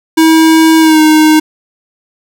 square tone with pitch glide, 321.3 to 310.4 Hz, E4 to D#4, -44 to -4 cents, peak -4 dBFS, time 0.17-1.4 s, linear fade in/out 10 ms, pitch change -60 cents, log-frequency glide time 0.8-1 s, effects none

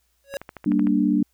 square tone with exponential growth, 554.4 Hz, C#5, in tune, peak -24 dBFS, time 0.24-0.37 s, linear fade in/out 1 ms, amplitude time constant 28 ms
click train, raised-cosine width 0.5 ms, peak -21 dBFS, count 8, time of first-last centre 0.34-0.87 s, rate 13.2 Hz
sine chord, G minor, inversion none, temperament equal, 196 / 233.1 / 293.7 Hz, G3 / Bb3 / D4, 0 / 0 / 0 cents, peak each -22 / -22 / -20 dBFS, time 0.66-1.23 s, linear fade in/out 5 ms
effects added 60 Hz sine -69 dBFS peak until 1.33 s + white hiss -69 dBFS RMS until 1.33 s

